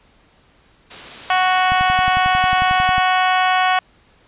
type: noise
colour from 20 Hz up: white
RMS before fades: -34 dBFS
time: 0.9-2.89 s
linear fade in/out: 10 ms
type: harmonic tone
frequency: 370 Hz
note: F#4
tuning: in tune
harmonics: 2 / 3 / 4 / 5 / 6 / 7 / 8 / 9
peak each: -16 / -20 / -22 / -24 / -26 / -27 / -28 / -29 dBFS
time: 1.3-3.79 s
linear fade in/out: 2 ms
type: click train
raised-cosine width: 5 ms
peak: -15 dBFS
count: 15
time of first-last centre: 1.72-2.981 s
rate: 11.1 Hz
effects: pink hiss -54 dBFS RMS until 4.27 s + resampled to 8000 Hz